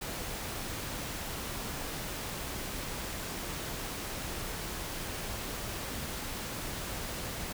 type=noise; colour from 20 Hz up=pink; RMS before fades=-38 dBFS; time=0.01-7.53 s; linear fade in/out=10 ms; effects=none